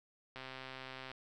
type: click train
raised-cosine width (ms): 0.3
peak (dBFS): -30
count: 100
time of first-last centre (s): 0.36-1.116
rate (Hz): 131
effects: none